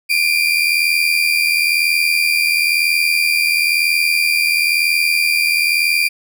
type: tone pair together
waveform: 35% pulse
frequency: 2349 / 2430 Hz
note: D7 / D#7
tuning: 0 / -42 cents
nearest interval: minor second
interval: 58 cents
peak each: -14 dBFS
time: 0.09-6.09 s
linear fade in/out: 20 ms
effects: none